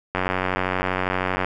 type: click train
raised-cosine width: 0.5 ms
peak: -7 dBFS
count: 121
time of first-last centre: 0.15-1.446 s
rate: 92.6 Hz
effects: none